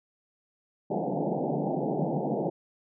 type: band-pass noise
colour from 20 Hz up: pink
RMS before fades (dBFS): -29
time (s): 0.9-2.5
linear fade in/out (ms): 10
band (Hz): 140 to 850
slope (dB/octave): 96
effects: none